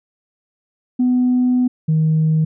sine tone pair in turn, 249.9 / 157.43 Hz, B3 / D#3, +21 / +21 cents, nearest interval minor sixth, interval 800 cents, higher first, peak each -11 dBFS, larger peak neither, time 0.99-1.68 / 1.88-2.45 s, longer first, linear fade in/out 10 ms, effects tanh soft clip ceiling -9 dBFS

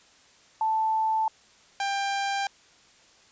sine / sawtooth tone pair in turn, 880 / 793.6 Hz, A5 / G5, 0 / +21 cents, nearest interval major second, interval 179 cents, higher first, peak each -22 dBFS, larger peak neither, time 0.61-1.28 / 1.8-2.47 s, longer neither, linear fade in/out 2 ms, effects white hiss -57 dBFS RMS until 3.31 s + resampled to 16000 Hz

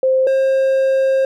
sine / triangle tone pair in turn, 523.3 / 533.4 Hz, C5 / C5, 0 / +33 cents, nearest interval unison, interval 33 cents, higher second, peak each -11 / -10 dBFS, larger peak second, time 0.03-0.27 / 0.27-1.25 s, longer second, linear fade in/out 2 ms, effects none

